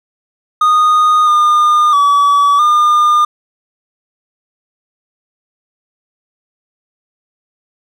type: tone with pitch steps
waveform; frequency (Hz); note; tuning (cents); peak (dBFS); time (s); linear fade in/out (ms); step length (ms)
triangle; 1235 / 1213 / 1143 / 1209; D#6 / D#6 / D6 / D6; -13 / -44 / -47 / +50; -5; 0.61-3.25; 5; 660
effects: none